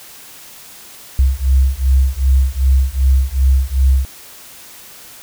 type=beating tone pair; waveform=sine; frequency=65 / 67.6 Hz; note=C2 / C#2; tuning=-11 / -43 cents; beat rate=2.6 Hz; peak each=-13 / -13 dBFS; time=1.19-4.05 s; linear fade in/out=0 ms; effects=white hiss -38 dBFS RMS until 5.22 s